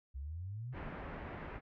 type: exponential sweep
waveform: sine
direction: up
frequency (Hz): 63.8 to 133.3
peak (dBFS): -40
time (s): 0.14-0.75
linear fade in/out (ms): 20
type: low-pass noise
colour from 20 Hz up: pink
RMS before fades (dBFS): -45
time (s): 0.72-1.61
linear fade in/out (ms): 50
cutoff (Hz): 2100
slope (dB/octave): 24
effects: none